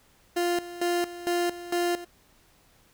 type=tone with tremolo; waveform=30% pulse; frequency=349.2 Hz; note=F4; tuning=in tune; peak=-21 dBFS; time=0.36-2.05 s; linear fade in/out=10 ms; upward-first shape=square; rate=2.2 Hz; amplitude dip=80%; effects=pink hiss -61 dBFS RMS until 2.93 s